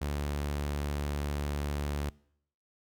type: tone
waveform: sawtooth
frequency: 72.5 Hz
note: D2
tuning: 22 cents flat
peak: -27 dBFS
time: 0.01-2.1 s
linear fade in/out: 10 ms
effects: noise-tail reverb RT60 0.7 s tail -24 dB re dry